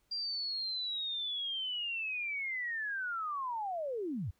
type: linear sweep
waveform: sine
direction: down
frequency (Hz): 4779 to 71.6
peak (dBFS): -34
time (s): 0.11-4.31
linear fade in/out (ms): 10
effects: pink hiss -75 dBFS RMS until 4.39 s